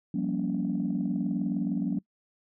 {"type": "chord", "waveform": "sine", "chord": "G half-diminished seventh", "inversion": "third", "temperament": "just", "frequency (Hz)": [176.4, 196, 235.2, 282.2], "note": ["F3", "G3", "Bb3", "Db4"], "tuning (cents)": [18, 0, 16, 31], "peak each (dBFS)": -31, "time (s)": [0.14, 1.99], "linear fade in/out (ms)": 5, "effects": ["noise-tail reverb RT60 0.1 s tail -24 dB re dry", "tanh soft clip ceiling -19 dBFS"]}